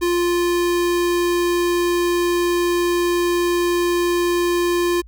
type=tone; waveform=square; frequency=349.2 Hz; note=F4; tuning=in tune; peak=-17 dBFS; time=0.01-5.02 s; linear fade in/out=20 ms; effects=added 56 Hz sine -39 dBFS peak until 5.07 s